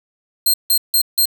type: tone bursts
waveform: 10% pulse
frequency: 4186 Hz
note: C8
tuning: in tune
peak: -5 dBFS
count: 4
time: 0.46-1.256 s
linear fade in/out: 5 ms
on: 79 ms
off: 160 ms
effects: 7-bit